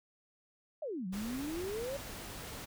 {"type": "exponential two-way sweep", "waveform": "sine", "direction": "down then up", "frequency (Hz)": [659.3, 178.9, 571], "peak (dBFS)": -36, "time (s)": [0.82, 1.97], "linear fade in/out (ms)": 5, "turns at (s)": 1.07}
{"type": "noise", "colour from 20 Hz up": "pink", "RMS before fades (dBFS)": -45, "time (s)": [1.12, 2.66], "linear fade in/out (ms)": 20}
{"effects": []}